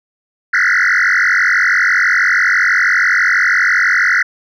sine tone with frequency modulation, 1717 Hz, A6, 43 cents flat, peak -7 dBFS, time 0.53-4.23 s, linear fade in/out 10 ms, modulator 46.1 Hz, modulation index 7, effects tanh soft clip ceiling -8 dBFS

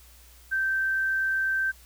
sine tone, 1558 Hz, G6, 11 cents flat, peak -23 dBFS, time 0.51-1.72 s, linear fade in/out 20 ms, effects added 60 Hz sine -52 dBFS peak until 1.85 s + white hiss -55 dBFS RMS until 1.85 s

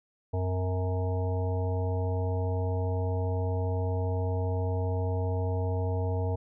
harmonic tone with a mistuned harmonic, 92.5 Hz, F#2, in tune, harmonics 1 / 3 / 5 / 7 / 9 / 10, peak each -27 / -40 / -35 / -39 / -42 / -46 dBFS, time 0.33-6.36 s, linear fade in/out 10 ms, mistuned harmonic 3, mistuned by -80 cents, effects none

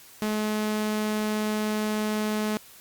sawtooth tone, 213.5 Hz, G#3, 48 cents sharp, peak -21 dBFS, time 0.22-2.57 s, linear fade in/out 0 ms, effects white hiss -50 dBFS RMS until 2.8 s + Opus 48 kbps

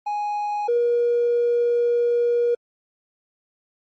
triangle tone pair in turn, 830.6 / 477 Hz, G#5 / A#4, 0 / +40 cents, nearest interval minor seventh, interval 960 cents, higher first, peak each -20 / -13 dBFS, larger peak second, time 0.06-0.68 / 0.68-2.55 s, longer second, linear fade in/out 10 ms, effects tanh soft clip ceiling -14 dBFS + MP3 32 kbps

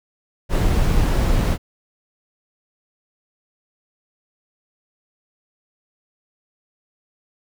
brown noise, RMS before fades -17 dBFS, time 0.49-1.58 s, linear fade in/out 50 ms, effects none

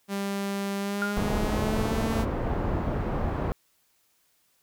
sawtooth tone with pitch glide, 198.6 to 224.2 Hz, G3 to A3, +23 to +33 cents, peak -24 dBFS, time 0.08-2.26 s, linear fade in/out 50 ms, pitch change +210 cents, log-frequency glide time 0.79-2.1 s
sine tone with exponential decay, 1417 Hz, F6, 25 cents sharp, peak -23 dBFS, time 1.02-1.32 s, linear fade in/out 0 ms, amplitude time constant 65 ms
pink low-pass noise, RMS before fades -28 dBFS, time 1.17-3.52 s, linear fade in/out 0 ms, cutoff 920 Hz, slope 12 dB/octave
effects white hiss -68 dBFS RMS until 4.62 s

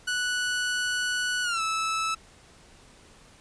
sawtooth tone with pitch glide, 1478 to 1309.2 Hz, F#6 to E6, -2 to -12 cents, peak -22 dBFS, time 0.07-2.15 s, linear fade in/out 10 ms, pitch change -210 cents, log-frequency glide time 1.43-1.61 s, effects pink hiss -54 dBFS RMS until 3.4 s + resampled to 22050 Hz

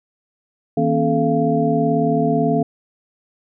sine tone cluster, 160.2 / 236 / 274.4 / 434.8 / 689 Hz, E3 / A#3 / C#4 / A4 / F5, -49 / +22 / -17 / -21 / -24 cents, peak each -21 dBFS, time 0.77-2.63 s, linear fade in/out 5 ms, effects none

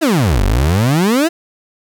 30% pulse exponential two-way sweep, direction down then up, 349.2 to 43.89 to 349.2 Hz, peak -8 dBFS, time 0.01-1.29 s, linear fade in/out 20 ms, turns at 0.43 s, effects none

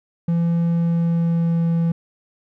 triangle tone with pitch glide, 169 to 167.16 Hz, E3 to E3, +43 to +24 cents, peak -14 dBFS, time 0.28-1.92 s, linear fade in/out 5 ms, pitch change -19 cents, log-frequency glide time 0.64-1.68 s, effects none

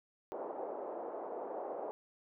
pink band-pass noise, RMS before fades -42 dBFS, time 0.32-1.91 s, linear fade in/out 0 ms, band 410 to 800 Hz, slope 24 dB/octave, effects none

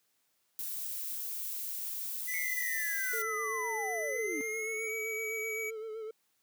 violet noise, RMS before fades -38 dBFS, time 0.59-3.22 s, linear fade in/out 0 ms
square tone with pitch glide, 2000 to 2271 Hz, B6 to C#7, +21 to +41 cents, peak -36 dBFS, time 2.27-5.71 s, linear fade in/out 20 ms, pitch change +220 cents, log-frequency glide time 4.06-4.93 s
sine linear sweep, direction down, 2200 to 266.5 Hz, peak -36 dBFS, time 2.34-4.41 s, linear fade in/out 0 ms
triangle tone with vibrato, 440 Hz, A4, in tune, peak -36 dBFS, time 3.13-6.11 s, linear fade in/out 5 ms, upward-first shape sine, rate 7.8 Hz, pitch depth 44 cents each way
effects white hiss -75 dBFS RMS until 6.42 s + high-pass 100 Hz 12 dB/octave

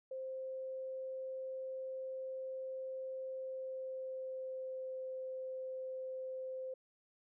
sine tone with pitch glide, 524 to 519.8 Hz, C5 to C5, +2 to -11 cents, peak -40 dBFS, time 0.11-6.74 s, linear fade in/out 5 ms, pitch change -13 cents, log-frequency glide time 3.29-4.99 s, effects none

